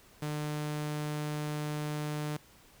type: tone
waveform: sawtooth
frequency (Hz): 150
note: D3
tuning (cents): +37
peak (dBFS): -29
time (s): 0.22-2.37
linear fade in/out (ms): 5
effects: pink hiss -59 dBFS RMS until 2.8 s